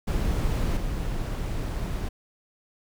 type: noise with level steps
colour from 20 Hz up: brown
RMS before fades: -25 / -29 dBFS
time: 0.07-2.09 s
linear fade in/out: 10 ms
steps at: 0.77 s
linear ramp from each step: 2 ms
effects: none